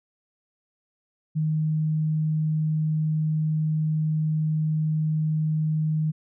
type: tone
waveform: sine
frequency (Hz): 155.56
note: D#3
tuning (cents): 0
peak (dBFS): -21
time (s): 1.35-6.12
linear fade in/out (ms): 20
effects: none